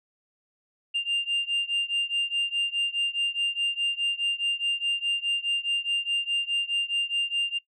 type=beating tone pair; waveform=sine; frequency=2794 / 2798.8 Hz; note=F7 / F7; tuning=0 / +3 cents; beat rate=4.8 Hz; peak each=-25 / -26 dBFS; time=0.94-7.59 s; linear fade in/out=20 ms; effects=noise-tail reverb RT60 0.1 s tail -22 dB re dry + tanh soft clip ceiling -21 dBFS